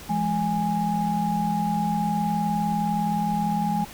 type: tone cluster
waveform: sine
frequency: 171.3 / 210.9 / 827 Hz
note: F3 / G#3 / G#5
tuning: -33 / +27 / -8 cents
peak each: -27 / -26 / -25 dBFS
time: 0.09-3.85 s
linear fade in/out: 10 ms
effects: pink hiss -42 dBFS RMS until 3.93 s